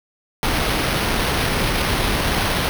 pink noise with sample-and-hold, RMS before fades -20 dBFS, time 0.43-2.69 s, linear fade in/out 0 ms, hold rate 7350 Hz, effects none

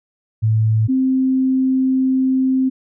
sine tone pair in turn, 110 / 261.6 Hz, A2 / C4, 0 / 0 cents, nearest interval octave + minor third, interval 1500 cents, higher second, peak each -12 / -13 dBFS, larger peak first, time 0.42-0.88 / 0.88-2.7 s, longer second, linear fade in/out 20 ms, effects none

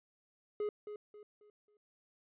triangle tone with echo, 418.3 Hz, G#4, 12 cents sharp, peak -31 dBFS, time 0.6-0.69 s, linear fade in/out 2 ms, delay 270 ms, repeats 4, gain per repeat -9 dB, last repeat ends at 1.77 s, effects resampled to 8000 Hz

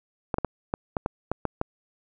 clicks, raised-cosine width 1 ms, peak -11 dBFS, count 9, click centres 0.342 / 0.384 / 0.447 / 0.739 / 0.968 / 1.061 / 1.316 / 1.453 / 1.614 s, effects none

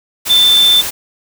sine tone in noise, 3544 Hz, A7, 12 cents sharp, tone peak -6 dBFS, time 0.29-0.82 s, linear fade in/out 20 ms, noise white, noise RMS -20 dBFS, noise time 0.25-0.91 s, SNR +11 dB, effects none

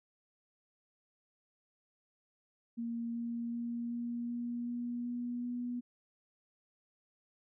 sine tone with pitch steps, 233.1 / 234.6 / 236.1 / 237.6 / 239.1 / 240.6 / 242.2 / 243.7 Hz, A#3 / A#3 / A#3 / A#3 / A#3 / B3 / B3 / B3, 0 / +11 / +22 / +33 / +44 / -45 / -34 / -23 cents, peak -35 dBFS, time 2.77-5.81 s, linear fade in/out 20 ms, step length 380 ms, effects none

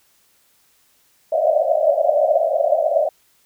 pink band-pass noise, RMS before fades -17 dBFS, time 1.32-3.09 s, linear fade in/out 5 ms, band 580 to 680 Hz, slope 96 dB/octave, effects white hiss -59 dBFS RMS until 3.45 s

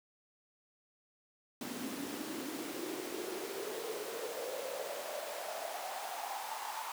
pink noise with high-pass filter sweep, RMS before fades -41 dBFS, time 1.61-6.92 s, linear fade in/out 2 ms, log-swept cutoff 240 to 930 Hz, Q 6, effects none

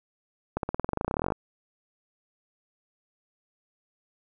accelerating click train, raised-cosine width 1 ms, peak -13 dBFS, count 22, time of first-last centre 0.57-1.322 s, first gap 62 ms, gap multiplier 0.94, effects none

